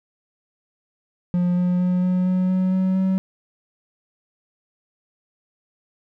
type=tone with pitch steps; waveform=triangle; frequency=177.4 / 179.05 / 180.71 / 182.39 / 184.08 / 185.79 / 187.52 / 189.26 Hz; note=F3 / F3 / F#3 / F#3 / F#3 / F#3 / F#3 / F#3; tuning=+27 / +43 / -41 / -25 / -9 / +7 / +23 / +39 cents; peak=-15 dBFS; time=1.34-3.18 s; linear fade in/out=0 ms; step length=230 ms; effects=none